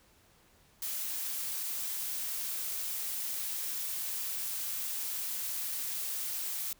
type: noise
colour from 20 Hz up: blue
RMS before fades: -36 dBFS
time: 0.82-6.73 s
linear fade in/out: 2 ms
effects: pink hiss -64 dBFS RMS until 6.79 s